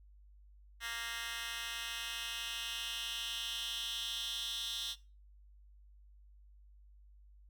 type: tone with high-pass filter sweep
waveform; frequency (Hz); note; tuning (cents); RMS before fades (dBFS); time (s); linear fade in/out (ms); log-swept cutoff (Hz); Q
10% pulse; 232.3; A#3; -6; -40; 0.8-4.96; 50; 2100 to 3600; 3.8
effects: noise-tail reverb RT60 0.3 s tail -18 dB re dry + added 50 Hz sine -57 dBFS peak until 7.49 s